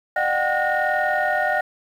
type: tone cluster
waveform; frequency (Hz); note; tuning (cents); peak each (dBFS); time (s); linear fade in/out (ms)
sine; 607 / 727 / 768 / 1449 / 1846; D#5 / F#5 / G5 / F#6 / A#6; -43 / -31 / -36 / -37 / -17; -24; 0.16-1.61; 5
effects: tanh soft clip ceiling -11 dBFS + 8-bit